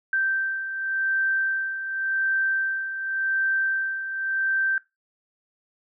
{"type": "beating tone pair", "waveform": "sine", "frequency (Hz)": [1562, 1562.89], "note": ["G6", "G6"], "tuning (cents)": [-7, -6], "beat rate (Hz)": 0.89, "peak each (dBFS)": [-30, -23], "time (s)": [0.13, 4.78], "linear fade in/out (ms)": 2, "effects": ["noise-tail reverb RT60 0.2 s tail -19 dB re dry"]}